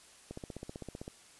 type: click train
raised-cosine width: 2 ms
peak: -28 dBFS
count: 13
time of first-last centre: 0.31-1.079 s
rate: 15.6 Hz
effects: white hiss -58 dBFS RMS until 1.39 s + resampled to 24000 Hz